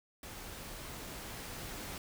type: noise with level ramp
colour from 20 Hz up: pink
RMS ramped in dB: -47 to -43 dBFS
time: 0.23-1.98 s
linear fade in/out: 2 ms
effects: none